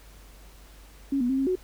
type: tone with pitch steps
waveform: sine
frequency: 275.8 / 243.9 / 265.9 / 270.3 / 368.7 Hz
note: C#4 / B3 / C4 / C#4 / F#4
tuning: -9 / -21 / +28 / -44 / -6 cents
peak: -22 dBFS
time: 1.12-1.555 s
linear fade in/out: 5 ms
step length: 87 ms
effects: added 49 Hz sine -48 dBFS peak until 1.63 s + pink hiss -54 dBFS RMS until 1.63 s

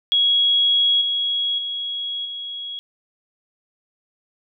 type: tone with level steps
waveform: sine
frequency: 3322 Hz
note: G#7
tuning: in tune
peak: -14 / -19 / -24 / -28 dBFS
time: 0.12-2.79 s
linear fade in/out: 0 ms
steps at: 1.01 / 1.58 / 2.25 s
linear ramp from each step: 5 ms
effects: none

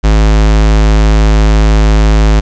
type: tone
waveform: square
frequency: 53 Hz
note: G#1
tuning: 36 cents sharp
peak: -5 dBFS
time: 0.03-2.41 s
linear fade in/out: 20 ms
effects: resampled to 16000 Hz + 7-bit

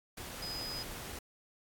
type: tone in noise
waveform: sine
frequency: 4990 Hz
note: D#8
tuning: 4 cents sharp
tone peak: -39 dBFS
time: 0.42-0.83 s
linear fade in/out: 5 ms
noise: pink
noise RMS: -44 dBFS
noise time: 0.17-1.19 s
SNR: +2 dB
effects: AAC 64 kbps

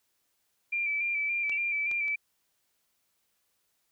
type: tone with vibrato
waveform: sine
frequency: 2349 Hz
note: D7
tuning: in tune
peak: -27 dBFS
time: 0.72-2.16 s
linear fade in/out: 10 ms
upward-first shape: square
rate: 3.5 Hz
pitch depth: 29 cents each way
type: clicks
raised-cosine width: 0.2 ms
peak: -25 / -26 / -32 dBFS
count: 3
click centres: 1.496 / 1.914 / 2.081 s
type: tone with exponential decay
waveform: sine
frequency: 2716 Hz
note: F7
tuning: 49 cents flat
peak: -30 dBFS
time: 1.52-1.64 s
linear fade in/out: 2 ms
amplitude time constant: 24 ms
effects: white hiss -75 dBFS RMS until 3.91 s

